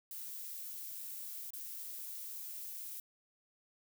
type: noise with dropouts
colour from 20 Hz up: violet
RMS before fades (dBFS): -45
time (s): 0.11-3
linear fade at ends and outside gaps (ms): 2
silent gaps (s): 1.505-1.534
effects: none